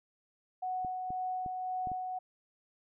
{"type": "tone with tremolo", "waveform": "sine", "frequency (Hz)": 740, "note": "F#5", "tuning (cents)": 0, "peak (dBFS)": -32, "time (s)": [0.62, 2.19], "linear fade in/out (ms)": 10, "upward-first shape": "sine", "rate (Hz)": 1.9, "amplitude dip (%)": 30}
{"type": "clicks", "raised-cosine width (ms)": 3, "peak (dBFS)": -32, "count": 5, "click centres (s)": [0.848, 1.105, 1.462, 1.872, 1.917]}
{"effects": []}